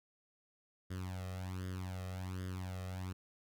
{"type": "tone with flanger", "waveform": "sawtooth", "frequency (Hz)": 92.5, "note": "F#2", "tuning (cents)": 0, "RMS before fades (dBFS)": -42, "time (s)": [0.9, 3.13], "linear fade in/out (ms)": 10, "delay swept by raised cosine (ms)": [0.6, 1.6], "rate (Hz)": 1.3, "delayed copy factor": 0.8, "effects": []}